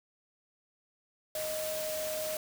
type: tone in noise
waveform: sine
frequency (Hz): 622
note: D#5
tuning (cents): -1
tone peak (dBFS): -34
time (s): 1.35-2.37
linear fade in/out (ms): 2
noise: white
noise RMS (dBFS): -39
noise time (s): 1.35-2.37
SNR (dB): +2
effects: none